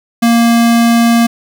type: tone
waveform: square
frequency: 233.1 Hz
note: A#3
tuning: in tune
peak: -7 dBFS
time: 0.22-1.27 s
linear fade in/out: 10 ms
effects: none